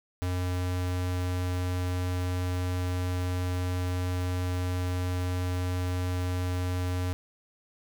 square tone, 90.3 Hz, F#2, 42 cents flat, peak -28 dBFS, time 0.22-7.13 s, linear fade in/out 0 ms, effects none

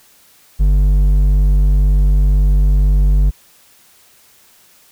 sine tone with hard clipping, 49 Hz, G1, in tune, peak -10 dBFS, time 0.59-3.31 s, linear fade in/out 20 ms, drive 6 dB, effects white hiss -49 dBFS RMS until 4.91 s

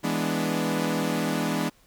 sawtooth chord, E dominant seventh, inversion none, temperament equal, 164.81 / 207.7 / 246.9 / 293.7 Hz, E3 / G#3 / B3 / D4, 0 / 0 / 0 / 0 cents, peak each -26 dBFS, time 0.03-1.7 s, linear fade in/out 20 ms, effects pink hiss -60 dBFS RMS until 1.86 s

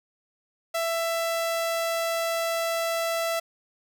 sawtooth tone, 665 Hz, E5, 15 cents sharp, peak -21 dBFS, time 0.74-3.4 s, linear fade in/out 10 ms, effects none

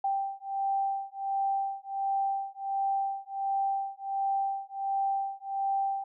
sine beating tone pair, 784 / 785.4 Hz, G5 / G5, 0 / +3 cents, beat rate 1.4 Hz, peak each -31 dBFS, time 0.04-6.04 s, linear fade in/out 5 ms, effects none

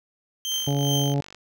30% pulse tone with tremolo, 3136 Hz, G7, in tune, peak -20 dBFS, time 0.45-1.14 s, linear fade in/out 0 ms, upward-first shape triangle, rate 2.5 Hz, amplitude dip 85%
click train, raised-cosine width 0.2 ms, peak -25 dBFS, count 41, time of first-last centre 0.52-1.346 s, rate 48.4 Hz
harmonic tone, 141.1 Hz, C#3, 31 cents sharp, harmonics 1 / 2 / 3 / 4 / 5 / 6, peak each -22 / -28 / -32 / -34 / -36 / -38 dBFS, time 0.67-1.21 s, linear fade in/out 5 ms
effects none

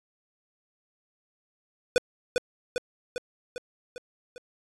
square tone with echo, 494.9 Hz, B4, 4 cents sharp, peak -18 dBFS, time 1.96-1.98 s, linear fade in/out 0 ms, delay 400 ms, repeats 6, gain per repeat -4 dB, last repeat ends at 4.38 s, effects resampled to 22050 Hz

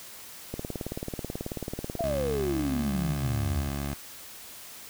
click train, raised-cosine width 2 ms, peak -19 dBFS, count 28, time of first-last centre 0.54-2.007 s, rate 18.4 Hz
sine exponential sweep, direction down, 699 to 70.6 Hz, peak -27 dBFS, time 1.99-3.69 s, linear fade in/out 5 ms
15% pulse tone, 70.4 Hz, C#2, 27 cents sharp, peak -24 dBFS, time 2.04-3.94 s, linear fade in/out 0 ms
effects white hiss -45 dBFS RMS until 4.89 s

